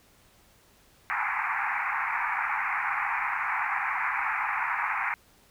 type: band-pass noise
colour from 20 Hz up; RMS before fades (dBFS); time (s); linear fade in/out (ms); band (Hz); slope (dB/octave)
pink; -29; 1.1-5.14; 0; 790 to 2400; 96
effects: pink hiss -60 dBFS RMS until 5.5 s